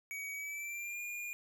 square tone with pitch glide, 2260 to 2422 Hz, C#7 to D#7, +33 to -47 cents, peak -40 dBFS, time 0.11-1.33 s, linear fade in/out 0 ms, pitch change +120 cents, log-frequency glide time 0.33-1.01 s, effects none

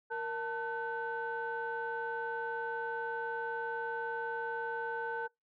sine tone cluster, 466.3 / 890 / 1514 Hz, A#4 / A5 / F#6, +1 / +20 / +39 cents, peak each -38 / -38 / -38 dBFS, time 0.1-5.28 s, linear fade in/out 20 ms, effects noise-tail reverb RT60 0.2 s tail -26 dB re dry + tanh soft clip ceiling -27 dBFS

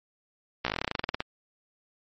slowing click train, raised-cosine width 0.3 ms, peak -11 dBFS, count 18, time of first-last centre 0.65-1.205 s, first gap 15 ms, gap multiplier 1.09, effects MP3 32 kbps

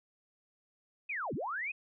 sine linear two-way sweep, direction down then up, 2593 to 105.4 to 2593 Hz, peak -34 dBFS, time 1.09-1.72 s, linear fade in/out 10 ms, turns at 1.34 s, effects none

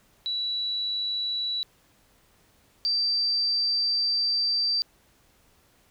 sine tone pair in turn, 3933 / 4677 Hz, B7 / D8, -8 / -8 cents, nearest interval minor third, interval 300 cents, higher second, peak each -26 / -22 dBFS, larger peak second, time 0.26-1.63 / 2.85-4.82 s, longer second, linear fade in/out 0 ms, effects pink hiss -62 dBFS RMS until 5.9 s

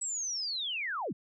sine linear sweep, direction down, 7902 to 111.5 Hz, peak -32 dBFS, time 0.01-1.13 s, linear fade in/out 10 ms, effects none

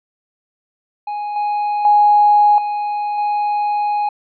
triangle tone with level steps, 830.6 Hz, G#5, in tune, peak -19 / -14 / -4 / -16 / -13 dBFS, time 1.07-4.09 s, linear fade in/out 5 ms, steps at 1.36 / 1.85 / 2.58 / 3.18 s, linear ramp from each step 2 ms, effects tanh soft clip ceiling -6 dBFS + resampled to 11025 Hz

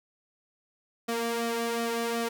sawtooth tone with flanger, 232.4 Hz, A#3, 5 cents flat, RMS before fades -30 dBFS, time 1.08-2.29 s, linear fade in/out 10 ms, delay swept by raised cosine 1.6 to 2.6 ms, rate 2.7 Hz, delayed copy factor +0.7, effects none

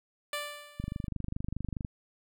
10% pulse tone with exponential decay, 587.3 Hz, D5, in tune, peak -23 dBFS, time 0.33-1.07 s, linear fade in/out 2 ms, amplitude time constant 160 ms
click train, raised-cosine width 5 ms, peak -22 dBFS, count 27, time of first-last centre 0.8-1.848 s, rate 24.8 Hz
effects none

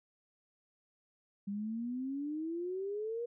sine exponential sweep, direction up, 197.1 to 481.7 Hz, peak -35 dBFS, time 1.47-3.26 s, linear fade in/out 10 ms, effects none

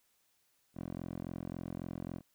10% pulse tone with band-pass filter, 43.65 Hz, F1, in tune, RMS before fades -42 dBFS, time 0.74-2.22 s, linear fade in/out 50 ms, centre 290 Hz, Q 0.74, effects white hiss -74 dBFS RMS until 2.34 s

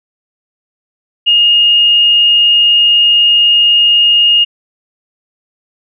sine tone, 2848 Hz, F7, 33 cents sharp, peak -5 dBFS, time 1.26-4.45 s, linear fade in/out 20 ms, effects none

